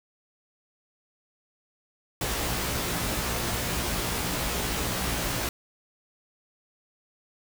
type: noise with comb filter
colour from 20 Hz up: pink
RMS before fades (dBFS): -29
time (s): 2.21-5.49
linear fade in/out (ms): 2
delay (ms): 17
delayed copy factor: +0.75
effects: none